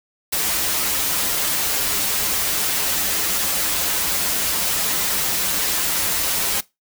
white noise with comb filter, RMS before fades -21 dBFS, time 0.32-6.61 s, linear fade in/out 10 ms, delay 8.2 ms, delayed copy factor -0.65, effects noise-tail reverb RT60 0.2 s tail -20 dB re dry

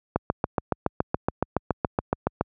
click train, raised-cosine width 1 ms, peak -7 dBFS, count 17, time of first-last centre 0.16-2.41 s, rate 7.11 Hz, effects high-pass 60 Hz 12 dB/octave

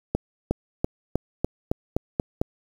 accelerating click train, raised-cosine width 2 ms, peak -8 dBFS, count 9, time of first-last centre 0.15-2.415 s, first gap 360 ms, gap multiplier 0.93, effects 7-bit

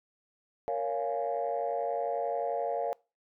sine chord, Bb minor seventh, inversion none, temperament equal with one note detuned, 466.2 / 557.6 / 698.5 / 830.6 Hz, Bb4 / Db5 / F5 / Ab5, 0 / +10 / 0 / 0 cents, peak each -34 / -33 / -32 / -38 dBFS, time 0.68-2.93 s, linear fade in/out 0 ms, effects noise-tail reverb RT60 0.3 s tail -25 dB re dry + tanh soft clip ceiling -21 dBFS

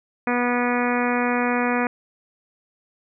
harmonic tone, 244.1 Hz, B3, 20 cents flat, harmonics 1 / 2 / 3 / 4 / 5 / 6 / 7 / 8 / 9 / 10, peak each -23 / -26 / -28 / -29 / -30 / -31 / -31 / -32 / -33 / -33 dBFS, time 0.27-1.87 s, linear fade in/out 2 ms, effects none

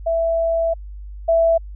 sine tone pair in turn, 662 / 662 Hz, E5 / E5, +7 / +7 cents, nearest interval unison, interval 0 cents, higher neither, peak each -16 / -12 dBFS, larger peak second, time 0.06-0.74 / 1.28-1.58 s, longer first, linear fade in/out 10 ms, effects added 50 Hz sine -31 dBFS peak until 1.75 s

